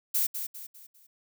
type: noise with echo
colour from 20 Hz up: violet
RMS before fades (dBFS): -26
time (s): 0.14-0.27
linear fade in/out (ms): 10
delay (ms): 200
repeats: 4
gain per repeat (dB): -8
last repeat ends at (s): 1.07
effects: none